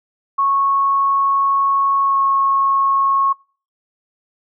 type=tone with pitch glide; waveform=sine; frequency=1102 to 1094.4 Hz; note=C#6 to C#6; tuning=-11 to -23 cents; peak=-13 dBFS; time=0.38-3.33 s; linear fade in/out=10 ms; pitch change=-12 cents; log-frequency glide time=2.02-2.19 s; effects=noise-tail reverb RT60 0.4 s tail -24 dB re dry